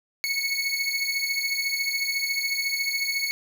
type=beating tone pair; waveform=25% pulse; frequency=2200 / 2214 Hz; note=C#7 / C#7; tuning=-14 / -3 cents; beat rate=14 Hz; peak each=-24 dBFS; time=0.24-3.31 s; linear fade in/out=0 ms; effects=none